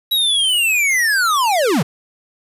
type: linear sweep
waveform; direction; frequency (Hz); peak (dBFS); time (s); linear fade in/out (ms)
square; down; 3891 to 118.8; -14; 0.11-1.83; 10
effects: resampled to 32000 Hz + 7-bit